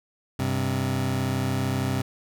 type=tone pair together; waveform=25% pulse; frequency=98 / 130.81 Hz; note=G2 / C3; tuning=0 / 0 cents; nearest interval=perfect fourth; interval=500 cents; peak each=-24 / -22 dBFS; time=0.39-2.02 s; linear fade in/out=5 ms; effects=none